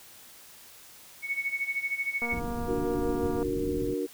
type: tone with tremolo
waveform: sine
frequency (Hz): 2217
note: C#7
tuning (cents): 0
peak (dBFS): -25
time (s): 1.22-2.4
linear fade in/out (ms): 50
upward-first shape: sine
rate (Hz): 13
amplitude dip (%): 80
type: click train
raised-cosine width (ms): 1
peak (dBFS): -24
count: 286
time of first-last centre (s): 2.22-3.428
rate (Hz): 236
type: low-pass noise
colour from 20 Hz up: pink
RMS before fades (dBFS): -36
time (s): 2.32-3.94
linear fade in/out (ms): 2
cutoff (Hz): 380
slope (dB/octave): 48
type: chord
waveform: sine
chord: D augmented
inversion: none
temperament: equal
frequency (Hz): 293.7 / 370 / 466.2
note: D4 / F#4 / A#4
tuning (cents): 0 / 0 / 0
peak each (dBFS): -32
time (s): 2.67-4.07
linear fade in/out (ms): 20
effects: white hiss -51 dBFS RMS until 4.13 s